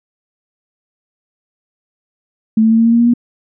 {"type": "tone with pitch steps", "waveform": "sine", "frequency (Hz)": [220, 222.7, 225.4, 228.2, 230.9, 233.8, 236.6, 239.5], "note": ["A3", "A3", "A3", "A#3", "A#3", "A#3", "A#3", "A#3"], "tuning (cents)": [0, 21, 42, -37, -16, 5, 26, 47], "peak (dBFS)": -7, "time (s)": [2.57, 3.138], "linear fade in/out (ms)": 5, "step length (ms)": 71, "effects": []}